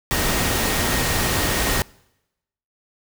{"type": "tone in noise", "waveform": "sine", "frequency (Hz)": 1864.7, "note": "A#6", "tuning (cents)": 0, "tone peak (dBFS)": -31, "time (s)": [0.11, 1.82], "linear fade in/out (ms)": 0, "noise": "pink", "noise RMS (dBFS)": -21, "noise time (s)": [0.11, 1.82], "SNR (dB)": -13, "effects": ["noise-tail reverb RT60 0.9 s tail -25 dB re dry"]}